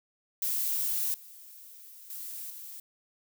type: noise with level steps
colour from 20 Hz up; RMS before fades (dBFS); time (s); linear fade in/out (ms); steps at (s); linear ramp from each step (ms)
violet; -30 / -50 / -40 / -44; 0.42-2.8; 2; 1.14 / 2.1 / 2.5; 2
effects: none